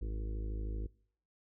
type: harmonic tone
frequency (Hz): 53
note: G#1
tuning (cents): +36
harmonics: 1 / 2 / 4 / 5 / 6 / 7 / 8 / 9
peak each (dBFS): -35 / -46 / -52 / -58 / -51 / -53 / -57 / -57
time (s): 0.01-0.87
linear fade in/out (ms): 10
effects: noise-tail reverb RT60 0.6 s tail -24 dB re dry